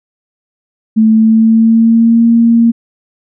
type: tone with pitch glide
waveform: sine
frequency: 220 to 231.7 Hz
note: A3 to A#3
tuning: 0 to -10 cents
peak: -4 dBFS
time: 0.96-2.72 s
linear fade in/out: 20 ms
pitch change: +90 cents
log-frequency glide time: 1.1-2.26 s
effects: none